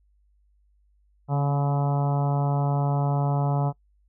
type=harmonic tone with a mistuned harmonic; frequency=142.4 Hz; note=C#3; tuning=47 cents sharp; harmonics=1 / 2 / 3 / 4 / 5 / 6 / 7 / 8 / 9; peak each=-21 / -35 / -36 / -35 / -32 / -35 / -38 / -45 / -42 dBFS; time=1.28-3.73 s; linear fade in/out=50 ms; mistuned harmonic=2; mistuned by=-35 cents; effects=noise-tail reverb RT60 0.1 s tail -23 dB re dry + added 50 Hz sine -60 dBFS peak until 4.08 s